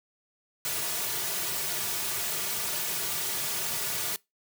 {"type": "noise with comb filter", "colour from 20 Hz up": "white", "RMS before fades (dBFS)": -31, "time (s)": [0.65, 4.16], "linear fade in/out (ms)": 0, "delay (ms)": 3.8, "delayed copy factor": -0.75, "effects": ["noise-tail reverb RT60 0.2 s tail -23 dB re dry", "high-pass 100 Hz 12 dB/octave"]}